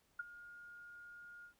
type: tone with ADSR envelope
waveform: sine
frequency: 1423 Hz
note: F6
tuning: 32 cents sharp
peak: -36 dBFS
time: 0.19-1.54 s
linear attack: 7 ms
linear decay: 22 ms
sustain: -16 dB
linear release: 98 ms
effects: pink hiss -75 dBFS RMS until 1.59 s